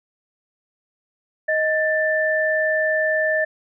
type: tone pair together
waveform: sine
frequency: 626 / 1770.6 Hz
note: D#5 / A6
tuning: +10 / +10 cents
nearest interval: octave + tritone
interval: 1800 cents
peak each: -20 dBFS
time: 1.48-3.45 s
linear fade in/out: 10 ms
effects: none

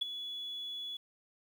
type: tone with ADSR envelope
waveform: sine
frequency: 3400 Hz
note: G#7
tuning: 40 cents sharp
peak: -25 dBFS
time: 0.01-0.97 s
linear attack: 12 ms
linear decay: 10 ms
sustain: -13 dB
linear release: 5 ms
effects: tanh soft clip ceiling -24 dBFS + 10-bit

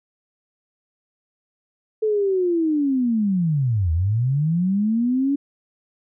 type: linear two-way sweep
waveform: sine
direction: down then up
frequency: 439.9 to 77.78 to 285.9 Hz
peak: -17 dBFS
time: 2.02-5.36 s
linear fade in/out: 10 ms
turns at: 3.92 s
effects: none

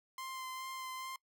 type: tone with vibrato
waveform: sawtooth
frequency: 1043 Hz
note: C6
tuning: 6 cents flat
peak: -38 dBFS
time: 0.18-1.16 s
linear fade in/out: 2 ms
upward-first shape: sine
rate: 2.4 Hz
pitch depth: 15 cents each way
effects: noise-tail reverb RT60 0.1 s tail -23 dB re dry

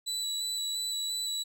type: tone with vibrato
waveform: 30% pulse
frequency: 3951 Hz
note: B7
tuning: in tune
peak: -28 dBFS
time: 0.06-1.44 s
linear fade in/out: 20 ms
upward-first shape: square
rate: 2.9 Hz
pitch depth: 10 cents each way
effects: none

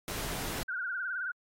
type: noise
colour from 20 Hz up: pink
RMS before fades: -37 dBFS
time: 0.08-0.63 s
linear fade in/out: 0 ms
type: tone with vibrato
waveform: sine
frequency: 1480 Hz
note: F#6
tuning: in tune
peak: -32 dBFS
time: 0.68-1.32 s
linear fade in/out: 10 ms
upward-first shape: sine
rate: 19 Hz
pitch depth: 95 cents each way
effects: AAC 48 kbps

